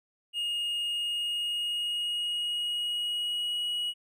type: tone with pitch glide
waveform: triangle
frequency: 2855 to 2910 Hz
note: F7 to F#7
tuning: +37 to -29 cents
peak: -27 dBFS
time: 0.33-3.94 s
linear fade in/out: 50 ms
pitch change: +34 cents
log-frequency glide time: 0.84-3.68 s
effects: none